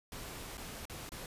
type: noise with dropouts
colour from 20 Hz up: pink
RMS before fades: -45 dBFS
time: 0.12-1.26 s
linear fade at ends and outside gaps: 1 ms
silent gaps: 0.572-0.578 / 0.854-0.897 / 1.092-1.119 s
effects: resampled to 32000 Hz